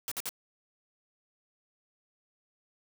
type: noise bursts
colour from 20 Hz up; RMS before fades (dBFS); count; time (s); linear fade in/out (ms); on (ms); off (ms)
white; -35; 3; 0.08-0.291; 0; 35; 53
effects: none